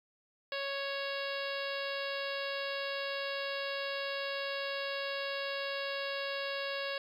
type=harmonic tone; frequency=554.4 Hz; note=C#5; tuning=in tune; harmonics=1 / 2 / 3 / 4 / 5 / 6 / 7 / 8 / 9; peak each=-38 / -44 / -41 / -47 / -43 / -47 / -46 / -47 / -50 dBFS; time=0.52-6.98 s; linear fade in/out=2 ms; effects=11-bit